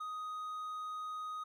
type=tone with hard clipping; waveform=triangle; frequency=1249 Hz; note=D#6; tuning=6 cents sharp; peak=-40 dBFS; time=0-1.44 s; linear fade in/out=10 ms; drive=6 dB; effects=none